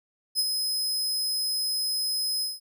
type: tone with ADSR envelope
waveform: sawtooth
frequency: 5080 Hz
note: D#8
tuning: 35 cents sharp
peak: -18 dBFS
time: 0.35-2.6 s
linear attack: 42 ms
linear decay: 40 ms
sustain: -5 dB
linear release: 180 ms
effects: none